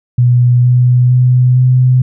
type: tone with pitch steps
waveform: sine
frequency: 122.7 / 124.2 / 125.71 / 127.25 Hz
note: B2 / B2 / B2 / C3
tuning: -11 / +10 / +31 / -48 cents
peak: -5 dBFS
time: 0.18-2.02 s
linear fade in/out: 5 ms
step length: 460 ms
effects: none